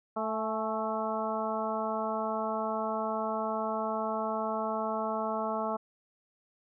harmonic tone with a mistuned harmonic, 220 Hz, A3, in tune, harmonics 1 / 2 / 3 / 4 / 5 / 6, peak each -37 / -38 / -34 / -36 / -37 / -39 dBFS, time 0.16-5.77 s, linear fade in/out 10 ms, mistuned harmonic 4, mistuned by -35 cents, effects none

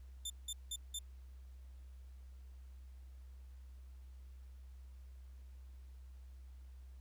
20% pulse tone bursts, 3559 Hz, A7, 19 cents sharp, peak -34 dBFS, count 4, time 0.25-0.99 s, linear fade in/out 5 ms, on 50 ms, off 180 ms, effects added 64 Hz sine -51 dBFS peak until 7 s + pink hiss -74 dBFS RMS until 7 s

